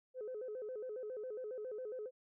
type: tone with vibrato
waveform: sine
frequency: 466.2 Hz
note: A#4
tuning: in tune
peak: -40 dBFS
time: 0.14-2.11 s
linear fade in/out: 50 ms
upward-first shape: square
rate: 7.3 Hz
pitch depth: 160 cents each way
effects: tanh soft clip ceiling -37 dBFS